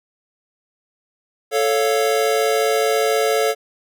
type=chord; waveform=square; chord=A augmented; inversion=none; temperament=equal; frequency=440 / 554.4 / 698.5 Hz; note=A4 / C#5 / E#5; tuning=0 / 0 / 0 cents; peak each=-19 / -22 / -23 dBFS; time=1.51-3.55 s; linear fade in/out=50 ms; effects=none